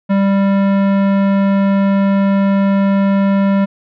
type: tone with tanh clipping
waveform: sine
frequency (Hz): 196.9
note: G3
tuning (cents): +8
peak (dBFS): -12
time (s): 0.09-3.66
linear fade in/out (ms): 20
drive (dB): 18
effects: none